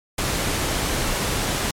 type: noise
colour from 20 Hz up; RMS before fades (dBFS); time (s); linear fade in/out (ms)
pink; -23; 0.18-1.71; 5
effects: low-pass 12000 Hz 12 dB/octave + MP3 96 kbps